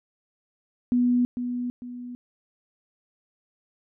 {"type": "tone with echo", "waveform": "sine", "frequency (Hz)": 245.4, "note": "B3", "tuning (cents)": -11, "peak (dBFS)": -18, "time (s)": [0.92, 1.25], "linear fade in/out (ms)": 0, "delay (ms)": 450, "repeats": 2, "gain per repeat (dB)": -8, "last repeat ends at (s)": 2.15, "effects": []}